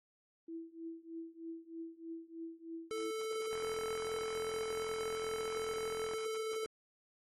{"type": "tone with tremolo", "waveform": "sine", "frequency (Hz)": 329.6, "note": "E4", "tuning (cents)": 0, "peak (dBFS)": -40, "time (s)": [0.48, 3.11], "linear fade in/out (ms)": 5, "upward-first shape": "triangle", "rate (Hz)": 3.2, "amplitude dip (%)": 95}
{"type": "tone", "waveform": "square", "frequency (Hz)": 440, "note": "A4", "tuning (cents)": 0, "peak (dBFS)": -38, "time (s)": [2.91, 6.66], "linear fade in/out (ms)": 0}
{"type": "click train", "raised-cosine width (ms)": 0.5, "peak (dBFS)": -32, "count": 112, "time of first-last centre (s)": [3.53, 6.136], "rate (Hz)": 42.6}
{"effects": ["AAC 32 kbps"]}